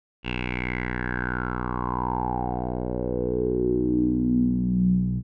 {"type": "tone with low-pass filter sweep", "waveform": "10% pulse", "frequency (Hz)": 61.5, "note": "B1", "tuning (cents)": -7, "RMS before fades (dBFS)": -25, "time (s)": [0.23, 5.23], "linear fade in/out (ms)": 50, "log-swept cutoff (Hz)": [2800, 150], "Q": 8, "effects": []}